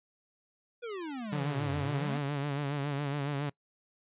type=exponential two-way sweep; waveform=square; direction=down then up; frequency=496.8 to 84.8 to 267.5 Hz; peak=-37 dBFS; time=0.82-2.19 s; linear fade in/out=20 ms; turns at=1.78 s
type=tone with vibrato; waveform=sawtooth; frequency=142.7 Hz; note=D3; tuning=49 cents flat; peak=-27 dBFS; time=1.32-3.5 s; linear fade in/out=10 ms; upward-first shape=sine; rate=7.2 Hz; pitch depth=65 cents each way
effects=noise-tail reverb RT60 0.1 s tail -23 dB re dry + resampled to 8000 Hz